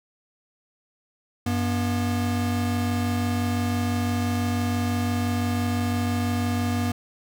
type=tone pair together; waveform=square; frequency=95.68 / 241.1 Hz; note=G2 / B3; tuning=-41 / -41 cents; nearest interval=octave + major third; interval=1600 cents; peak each=-26 dBFS; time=1.46-6.92 s; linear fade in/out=5 ms; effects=none